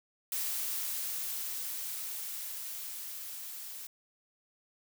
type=noise with level ramp; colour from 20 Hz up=blue; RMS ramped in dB=-34 to -44 dBFS; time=0.32-3.87 s; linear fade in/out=2 ms; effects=none